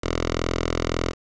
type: tone with notch filter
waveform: 5% pulse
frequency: 41.84 Hz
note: E1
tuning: 27 cents sharp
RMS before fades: -25 dBFS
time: 0.01-1.14 s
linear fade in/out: 50 ms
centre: 180 Hz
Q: 1.2
effects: resampled to 16000 Hz + 7-bit